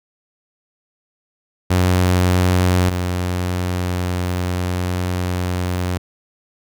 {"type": "tone pair in turn", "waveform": "sawtooth", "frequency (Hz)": [90.8, 90.07], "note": ["F#2", "F#2"], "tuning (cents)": [-32, -46], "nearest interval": "unison", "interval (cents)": 14, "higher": "first", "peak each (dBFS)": [-9, -15], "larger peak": "first", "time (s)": [[1.7, 2.9], [2.9, 5.98]], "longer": "second", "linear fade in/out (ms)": 10, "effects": []}